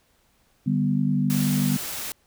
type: chord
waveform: sine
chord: G major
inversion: second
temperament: equal with one note detuned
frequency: 148.02 / 196 / 246.9 Hz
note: D3 / G3 / B3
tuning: +14 / 0 / 0 cents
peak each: -24 dBFS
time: 0.66-1.77 s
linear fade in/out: 10 ms
type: noise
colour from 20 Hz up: white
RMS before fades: -32 dBFS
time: 1.3-2.12 s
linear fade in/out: 0 ms
effects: pink hiss -64 dBFS RMS until 2.26 s